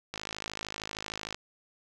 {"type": "click train", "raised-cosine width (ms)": 0.2, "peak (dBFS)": -18, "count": 65, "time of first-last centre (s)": [0.14, 1.345], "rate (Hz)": 53.1, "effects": []}